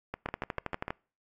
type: two click trains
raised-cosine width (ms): 0.5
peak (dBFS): -17 / -19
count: 9 / 6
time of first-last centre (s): 0.26-0.905 / 0.14-0.881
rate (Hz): 12.4 / 6.75
effects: noise-tail reverb RT60 0.4 s tail -26 dB re dry + AAC 48 kbps